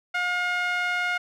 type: tone with band-pass filter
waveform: sawtooth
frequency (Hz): 715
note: F5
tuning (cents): +41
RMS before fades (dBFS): -26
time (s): 0.14-1.18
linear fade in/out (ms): 10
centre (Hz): 1800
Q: 2.9
effects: none